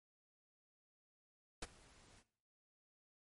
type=noise with ADSR envelope; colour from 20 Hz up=pink; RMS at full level=-41 dBFS; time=1.62-2.24 s; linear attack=6 ms; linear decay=30 ms; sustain=-24 dB; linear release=52 ms; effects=noise-tail reverb RT60 0.6 s tail -17 dB re dry + MP3 48 kbps